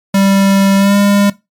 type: tone with pitch glide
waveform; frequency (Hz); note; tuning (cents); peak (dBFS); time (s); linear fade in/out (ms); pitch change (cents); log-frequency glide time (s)
square; 196 to 201.7; G3 to G3; 0 to +50; -8; 0.14-1.3; 5; +50; 0.77-0.96
effects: noise-tail reverb RT60 0.2 s tail -18 dB re dry + MP3 96 kbps